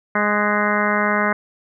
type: harmonic tone with a mistuned harmonic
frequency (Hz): 207.7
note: G#3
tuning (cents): 0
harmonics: 1 / 2 / 3 / 4 / 5 / 6 / 7 / 8 / 9 / 10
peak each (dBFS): -23 / -27 / -24 / -28 / -25 / -24 / -24 / -28 / -26 / -28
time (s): 0.15-1.33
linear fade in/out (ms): 5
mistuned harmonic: 7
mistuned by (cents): +35
effects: none